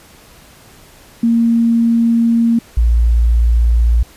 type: tone pair in turn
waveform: sine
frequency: 231.5 / 57.88 Hz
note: A#3 / A#1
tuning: -12 / -12 cents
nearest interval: 2 octaves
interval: 2400 cents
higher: first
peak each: -9 / -8 dBFS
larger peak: second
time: 1.23-2.59 / 2.77-4.03 s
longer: first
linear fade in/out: 5 ms
effects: pink hiss -43 dBFS RMS until 4.16 s + resampled to 32000 Hz